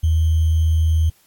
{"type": "tone with sample-and-hold", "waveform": "sine", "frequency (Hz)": 80.2, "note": "E2", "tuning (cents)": -47, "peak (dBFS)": -13, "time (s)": [0.03, 1.1], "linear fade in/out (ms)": 10, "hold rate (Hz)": 3150, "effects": ["white hiss -57 dBFS RMS until 1.26 s", "AAC 64 kbps"]}